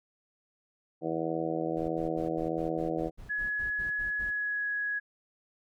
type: harmonic tone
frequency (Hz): 81.5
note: E2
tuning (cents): -19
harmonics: 2 / 3 / 4 / 5 / 6 / 7 / 8 / 9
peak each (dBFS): -39 / -45 / -33 / -40 / -35 / -38 / -40 / -39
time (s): 1.01-3.11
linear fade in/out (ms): 50
type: noise bursts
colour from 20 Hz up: brown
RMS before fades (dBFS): -45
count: 13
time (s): 1.76-4.314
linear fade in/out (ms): 20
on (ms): 130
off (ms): 72
type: tone with pitch glide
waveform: sine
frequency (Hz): 1688 to 1670.5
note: G#6 to G#6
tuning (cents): +28 to +10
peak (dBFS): -29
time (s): 3.29-5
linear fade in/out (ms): 20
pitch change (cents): -18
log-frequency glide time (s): 4.2-4.68
effects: none